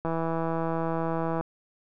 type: click train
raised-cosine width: 1 ms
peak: -16 dBFS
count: 224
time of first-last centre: 0.05-1.41 s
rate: 164 Hz
effects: none